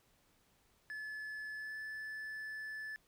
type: tone with pitch glide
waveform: triangle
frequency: 1724 to 1740 Hz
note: A6 to A6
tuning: -36 to -20 cents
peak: -40 dBFS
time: 0.9-2.96 s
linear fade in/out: 0 ms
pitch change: +16 cents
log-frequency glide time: 1.56-1.76 s
effects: pink hiss -72 dBFS RMS until 3.07 s

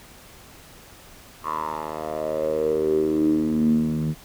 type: tone with band-pass filter sweep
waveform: 10% pulse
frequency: 77.78 Hz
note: D#2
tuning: in tune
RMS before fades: -23 dBFS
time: 1.43-4.15 s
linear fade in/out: 50 ms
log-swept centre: 1100 to 170 Hz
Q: 7.8
effects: pink hiss -47 dBFS RMS until 4.24 s

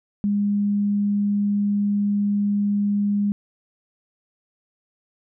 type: tone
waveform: sine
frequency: 203.9 Hz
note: G#3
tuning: 32 cents flat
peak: -18 dBFS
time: 0.24-3.32 s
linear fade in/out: 0 ms
effects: none

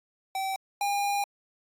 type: tone pair in turn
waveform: square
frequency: 771 / 808.3 Hz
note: G5 / G#5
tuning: -29 / -47 cents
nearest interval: minor second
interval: 82 cents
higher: second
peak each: -29 / -26 dBFS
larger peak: second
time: 0.35-0.56 / 0.81-1.24 s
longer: second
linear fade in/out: 2 ms
effects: AAC 64 kbps

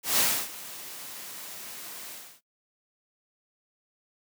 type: noise with ADSR envelope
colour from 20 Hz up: white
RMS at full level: -22 dBFS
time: 0.03-2.41 s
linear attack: 150 ms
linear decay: 300 ms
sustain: -19 dB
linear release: 300 ms
effects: noise-tail reverb RT60 0.1 s tail -18 dB re dry + high-pass 150 Hz 12 dB/octave

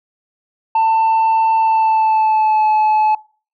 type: tone with pitch glide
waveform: sine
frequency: 892 to 860.1 Hz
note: A5 to A5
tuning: +23 to -40 cents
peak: -8 dBFS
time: 0.75-3.15 s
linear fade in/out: 5 ms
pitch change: -63 cents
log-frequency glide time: 1.58-2.67 s
effects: noise-tail reverb RT60 0.4 s tail -25 dB re dry + tanh soft clip ceiling -10 dBFS

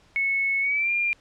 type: tone with pitch glide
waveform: sine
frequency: 2200 to 2399 Hz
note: C#7 to D7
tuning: -14 to +36 cents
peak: -21 dBFS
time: 0.16-1.13 s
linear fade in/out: 0 ms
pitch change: +150 cents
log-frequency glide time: 0.61-0.91 s
effects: pink hiss -58 dBFS RMS until 1.2 s + low-pass 6000 Hz 12 dB/octave

